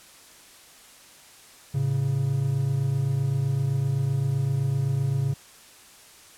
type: tone pair together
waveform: triangle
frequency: 110 / 137.79 Hz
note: A2 / C#3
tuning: 0 / -10 cents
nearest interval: major third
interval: 390 cents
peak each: -26 / -21 dBFS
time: 1.74-5.34 s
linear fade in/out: 10 ms
effects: white hiss -50 dBFS RMS until 6.37 s + low-pass 11000 Hz 12 dB/octave